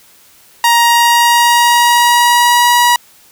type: tone with pitch glide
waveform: sawtooth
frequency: 940 to 964.2 Hz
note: A#5 to B5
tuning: +14 to -42 cents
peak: -3 dBFS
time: 0.64-2.96 s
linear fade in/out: 2 ms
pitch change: +44 cents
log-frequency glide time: 0.76-2.65 s
effects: white hiss -45 dBFS RMS until 3.31 s